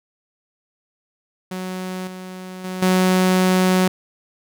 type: tone with level steps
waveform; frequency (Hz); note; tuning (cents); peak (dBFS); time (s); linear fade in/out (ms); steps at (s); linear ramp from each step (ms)
sawtooth; 185; F#3; 0; -22 / -28 / -22 / -10; 1.51-3.88; 5; 2.07 / 2.64 / 2.82; 5
effects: none